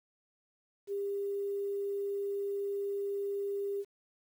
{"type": "tone with quantisation", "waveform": "sine", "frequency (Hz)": 400.8, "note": "G4", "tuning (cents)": 38, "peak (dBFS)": -32, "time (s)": [0.87, 3.85], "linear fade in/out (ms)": 50, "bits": 10, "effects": []}